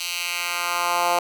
10% pulse tone with high-pass filter sweep, 174.61 Hz, F3, in tune, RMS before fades -24 dBFS, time 0-1.19 s, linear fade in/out 2 ms, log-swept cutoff 3400 to 680 Hz, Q 1.5, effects none

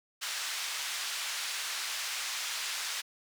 white band-pass noise, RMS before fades -36 dBFS, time 0.21-3.02 s, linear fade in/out 20 ms, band 1200 to 5900 Hz, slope 12 dB/octave, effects none

